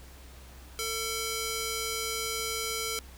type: tone with band-pass filter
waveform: square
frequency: 450 Hz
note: A4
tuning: 39 cents sharp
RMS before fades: -33 dBFS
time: 0.79-2.99 s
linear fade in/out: 0 ms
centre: 6800 Hz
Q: 0.58
effects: added 64 Hz sine -48 dBFS peak until 3.17 s + pink hiss -53 dBFS RMS until 3.17 s